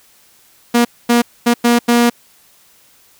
sawtooth tone bursts at uneven times, 238.1 Hz, A#3, 37 cents sharp, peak -5 dBFS, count 5, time 0.74-0.85 / 1.09-1.22 / 1.46-1.54 / 1.64-1.79 / 1.88-2.1 s, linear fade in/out 10 ms, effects white hiss -50 dBFS RMS until 3.19 s

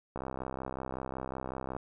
click train, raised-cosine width 1 ms, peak -23 dBFS, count 106, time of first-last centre 0.16-1.766 s, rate 65.4 Hz, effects none

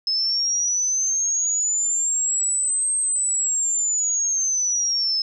sine linear two-way sweep, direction up then down, 5170 to 8380 to 5170 Hz, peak -19 dBFS, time 0.07-5.22 s, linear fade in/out 2 ms, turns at 2.94 s, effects none

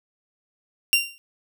sawtooth tone with exponential decay, 2771 Hz, F7, 14 cents flat, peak -9 dBFS, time 0.93-1.18 s, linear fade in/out 0 ms, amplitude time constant 54 ms, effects none

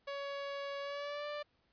sawtooth tone with pitch glide, 561 to 589.6 Hz, C#5 to D5, +21 to +7 cents, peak -35 dBFS, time 0.07-1.43 s, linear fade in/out 10 ms, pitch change +86 cents, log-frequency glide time 0.81-1.27 s, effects pink hiss -75 dBFS RMS until 1.72 s + resampled to 11025 Hz

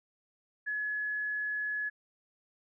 sine tone, 1698 Hz, G#6, 38 cents sharp, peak -31 dBFS, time 0.66-1.9 s, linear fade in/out 20 ms, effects none

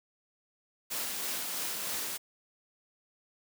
white noise with tremolo, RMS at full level -34 dBFS, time 0.9-2.18 s, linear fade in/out 20 ms, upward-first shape triangle, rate 3.1 Hz, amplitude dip 30%, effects high-pass 150 Hz 12 dB/octave

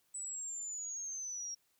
sine linear sweep, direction down, 7980 to 5588 Hz, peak -39 dBFS, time 0.14-1.55 s, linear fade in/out 10 ms, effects white hiss -75 dBFS RMS until 1.79 s

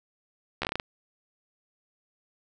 slowing click train, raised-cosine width 0.3 ms, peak -13 dBFS, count 8, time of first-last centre 0.62-0.799 s, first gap 13 ms, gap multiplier 1.22, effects none

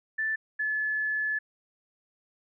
sine tone pair in turn, 1760 / 1722.8 Hz, A6 / A6, 0 / -37 cents, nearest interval unison, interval 37 cents, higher first, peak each -26 dBFS, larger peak neither, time 0.18-0.36 / 0.59-1.39 s, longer second, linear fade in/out 10 ms, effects none

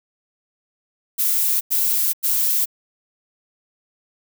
violet noise bursts, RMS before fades -19 dBFS, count 3, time 1.18-2.658 s, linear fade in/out 20 ms, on 430 ms, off 94 ms, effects none

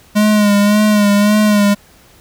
square tone with vibrato, 207.7 Hz, G#3, in tune, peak -9 dBFS, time 0.15-1.75 s, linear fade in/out 20 ms, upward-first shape sine, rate 1.8 Hz, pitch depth 41 cents each way, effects pink hiss -46 dBFS RMS until 2.2 s

